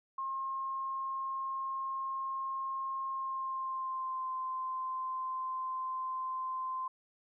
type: tone with pitch glide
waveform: sine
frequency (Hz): 1070 to 1038.9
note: C6 to C6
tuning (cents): +38 to -13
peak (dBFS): -34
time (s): 0.18-6.88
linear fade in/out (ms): 5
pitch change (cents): -51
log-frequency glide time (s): 3.09-4.3
effects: none